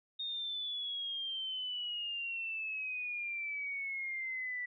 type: exponential sweep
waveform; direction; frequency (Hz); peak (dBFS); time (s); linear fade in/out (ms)
sine; down; 3700 to 1962; -36; 0.19-4.66; 10
effects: none